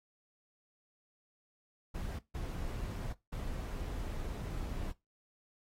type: noise bursts at uneven times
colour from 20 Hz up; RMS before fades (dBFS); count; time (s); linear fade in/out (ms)
brown; -39; 3; 1.94-2.19 / 2.34-3.13 / 3.32-4.92; 10
effects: noise-tail reverb RT60 0.2 s tail -18 dB re dry + AAC 48 kbps